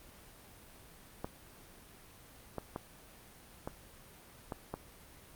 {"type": "clicks", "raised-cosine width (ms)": 1, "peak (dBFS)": -23, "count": 6, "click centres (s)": [1.245, 2.583, 2.761, 3.675, 4.522, 4.74], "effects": ["pink hiss -56 dBFS RMS until 5.35 s", "Opus 32 kbps"]}